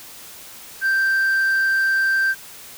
sine tone, 1568 Hz, G6, in tune, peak -13 dBFS, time 0.81-2.35 s, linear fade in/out 50 ms, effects tanh soft clip ceiling -15 dBFS + white hiss -40 dBFS RMS until 2.77 s

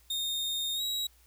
40% pulse tone with pitch glide, 3678 to 3854 Hz, A#7 to B7, -24 to -43 cents, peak -29 dBFS, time 0.1-1.07 s, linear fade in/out 5 ms, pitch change +81 cents, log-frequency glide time 0.75-0.82 s, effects added 60 Hz sine -61 dBFS peak until 1.26 s + white hiss -64 dBFS RMS until 1.26 s

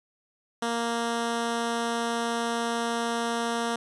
10% pulse tone, 233.1 Hz, A#3, in tune, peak -18 dBFS, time 0.62-3.76 s, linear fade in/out 5 ms, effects resampled to 24000 Hz

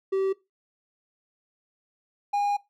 triangle tone pair in turn, 385.5 / 815.1 Hz, G4 / G#5, -29 / -33 cents, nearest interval octave + minor second, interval 1296 cents, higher second, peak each -20 dBFS, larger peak neither, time 0.12-0.33 / 2.33-2.57 s, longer second, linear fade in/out 10 ms, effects noise-tail reverb RT60 0.2 s tail -19 dB re dry

